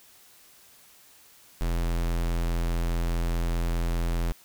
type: tone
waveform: square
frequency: 42.42 Hz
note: F1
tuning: 50 cents flat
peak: -25 dBFS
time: 1.61-4.32 s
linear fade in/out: 0 ms
effects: white hiss -55 dBFS RMS until 4.44 s